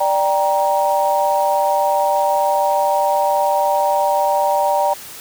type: chord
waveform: sine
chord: G minor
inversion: second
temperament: just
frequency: 588 / 784 / 940.8 Hz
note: D5 / G5 / Bb5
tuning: +2 / 0 / +16 cents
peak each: -18 dBFS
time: 0-4.94 s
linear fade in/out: 10 ms
effects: white hiss -35 dBFS RMS until 5.2 s